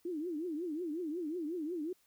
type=tone with vibrato; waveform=sine; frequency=327.5 Hz; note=E4; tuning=11 cents flat; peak=-35 dBFS; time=0.05-1.93 s; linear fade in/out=5 ms; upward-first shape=triangle; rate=5.5 Hz; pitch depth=230 cents each way; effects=white hiss -71 dBFS RMS until 2.06 s